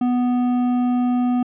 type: tone with hard clipping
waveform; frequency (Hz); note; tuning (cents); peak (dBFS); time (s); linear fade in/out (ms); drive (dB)
sine; 246.9; B3; 0; -18; 0.01-1.43; 5; 8
effects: resampled to 8000 Hz